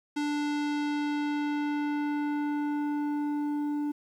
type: tone with low-pass filter sweep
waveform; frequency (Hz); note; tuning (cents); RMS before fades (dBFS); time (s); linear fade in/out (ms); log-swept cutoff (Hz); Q
square; 293.8; D4; +1; -30; 0.16-3.92; 10; 6800 to 640; 0.75
effects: 10-bit